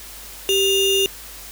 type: ring-modulated tone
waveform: square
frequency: 1600 Hz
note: G6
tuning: 35 cents sharp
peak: -13 dBFS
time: 0.49-1.06 s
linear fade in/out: 0 ms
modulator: 1210 Hz
effects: added 50 Hz sine -44 dBFS peak until 1.51 s + white hiss -38 dBFS RMS until 1.51 s